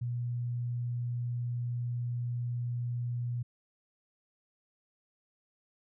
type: tone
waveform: sine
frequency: 120.9 Hz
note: B2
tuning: 36 cents flat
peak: -31 dBFS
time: 0.01-3.43 s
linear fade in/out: 10 ms
effects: none